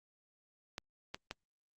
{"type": "clicks", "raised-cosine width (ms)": 0.2, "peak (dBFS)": -22, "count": 3, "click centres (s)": [0.781, 1.145, 1.311], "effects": ["Opus 48 kbps"]}